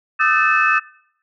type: tone cluster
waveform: sine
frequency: 1216 / 1299 / 1532 / 1770 / 2591 Hz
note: D#6 / E6 / G6 / A6 / E7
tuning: -40 / -26 / -40 / +10 / -30 cents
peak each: -19 dBFS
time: 0.19-0.8 s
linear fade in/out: 20 ms
effects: noise-tail reverb RT60 0.7 s tail -21 dB re dry + tanh soft clip ceiling -3 dBFS